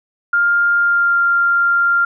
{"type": "tone with pitch glide", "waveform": "sine", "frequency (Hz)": [1403, 1391.7], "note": ["F6", "F6"], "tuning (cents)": [8, -6], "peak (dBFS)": -11, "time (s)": [0.33, 2.05], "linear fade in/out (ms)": 5, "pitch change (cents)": -14, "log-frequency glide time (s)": [0.78, 1.2], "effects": []}